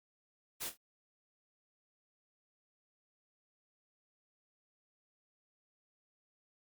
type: noise with echo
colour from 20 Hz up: white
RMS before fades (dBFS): -40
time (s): 0.6-0.7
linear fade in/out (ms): 20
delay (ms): 25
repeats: 3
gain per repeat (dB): -9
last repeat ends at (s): 0.775
effects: Opus 48 kbps